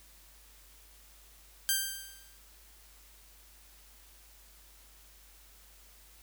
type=tone with exponential decay; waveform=5% pulse; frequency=1577 Hz; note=G6; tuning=10 cents sharp; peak=-14 dBFS; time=1.69-2.38 s; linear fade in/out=0 ms; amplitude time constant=150 ms; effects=added 50 Hz sine -59 dBFS peak until 6.22 s + white hiss -59 dBFS RMS until 6.22 s